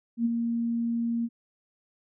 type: tone with ADSR envelope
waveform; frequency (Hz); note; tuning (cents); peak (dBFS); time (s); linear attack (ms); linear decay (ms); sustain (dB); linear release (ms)
sine; 233.1; A#3; 0; -20; 0.17-1.29; 83; 23; -5; 45
effects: none